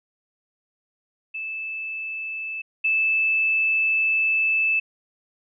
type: tone pair in turn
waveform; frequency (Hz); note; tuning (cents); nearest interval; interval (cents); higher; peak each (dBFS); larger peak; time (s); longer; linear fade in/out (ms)
sine; 2627 / 2627; E7 / E7; -7 / -7; unison; 0; neither; -28 / -18; second; 1.34-2.62 / 2.84-4.8; second; 10
effects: none